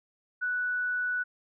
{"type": "tone", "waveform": "sine", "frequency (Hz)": 1480, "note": "F#6", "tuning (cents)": 0, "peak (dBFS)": -27, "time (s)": [0.41, 1.24], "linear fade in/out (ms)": 20, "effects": []}